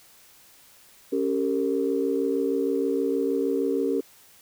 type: chord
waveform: sine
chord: G diminished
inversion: second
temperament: equal with one note detuned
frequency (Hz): 277.2 / 392 / 458.4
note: Db4 / G4 / Bb4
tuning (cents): 0 / 0 / -29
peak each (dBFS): -26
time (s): 1.12-4.01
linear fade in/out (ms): 10
effects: tanh soft clip ceiling -12 dBFS + white hiss -54 dBFS RMS until 4.41 s